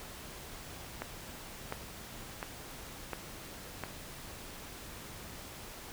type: click train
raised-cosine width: 0.5 ms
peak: -21 dBFS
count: 5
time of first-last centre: 1.02-3.837 s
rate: 1.42 Hz
effects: pink hiss -47 dBFS RMS until 5.92 s